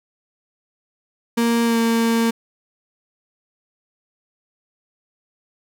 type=tone with pitch glide; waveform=35% pulse; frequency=233.1 to 229.2 Hz; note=A#3 to A#3; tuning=0 to -29 cents; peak=-14 dBFS; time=1.37-2.31 s; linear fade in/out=10 ms; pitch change=-29 cents; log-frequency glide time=1.64-1.78 s; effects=none